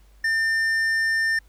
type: tone with tanh clipping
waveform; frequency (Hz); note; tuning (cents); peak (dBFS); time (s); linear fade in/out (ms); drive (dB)
sine; 1800; A6; +39; -21; 0.24-1.39; 5; 9
effects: added 50 Hz sine -50 dBFS peak until 1.48 s + pink hiss -62 dBFS RMS until 1.48 s